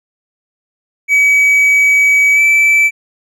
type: tone with pitch glide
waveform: triangle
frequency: 2276 to 2318 Hz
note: C#7 to D7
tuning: +45 to -23 cents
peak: -5 dBFS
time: 1.08-2.91 s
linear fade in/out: 50 ms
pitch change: +32 cents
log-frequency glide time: 2.34-2.4 s
effects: none